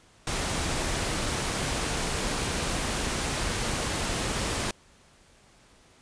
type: noise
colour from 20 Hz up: pink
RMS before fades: -29 dBFS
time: 0.27-4.71 s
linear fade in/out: 2 ms
effects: pink hiss -58 dBFS RMS until 6.01 s + resampled to 22050 Hz